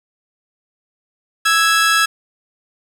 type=tone pair together; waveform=sawtooth; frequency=1318.5 / 1661.2 Hz; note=E6 / G#6; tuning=0 / 0 cents; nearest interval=major third; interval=400 cents; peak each=-11 dBFS; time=1.45-2.06 s; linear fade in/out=10 ms; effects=low-pass 11000 Hz 12 dB/octave + 7-bit